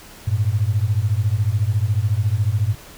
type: beating tone pair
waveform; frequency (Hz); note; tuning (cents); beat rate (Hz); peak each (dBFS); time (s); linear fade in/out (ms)
sine; 98 / 112; G2 / A2; 0 / +31; 14; -19; 0.27-2.75; 10
effects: pink hiss -42 dBFS RMS until 2.97 s